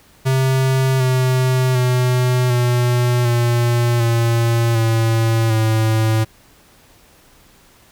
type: tone with pitch steps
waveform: square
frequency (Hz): 132.1 / 128.78 / 125.55 / 122.4 / 119.33 / 116.34 / 113.42 / 110.57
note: C3 / C3 / B2 / B2 / A#2 / A#2 / A#2 / A2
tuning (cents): +17 / -27 / +29 / -15 / +41 / -3 / -47 / +9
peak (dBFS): -14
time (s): 0.25-6.25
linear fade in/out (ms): 20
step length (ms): 750
effects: pink hiss -50 dBFS RMS until 7.91 s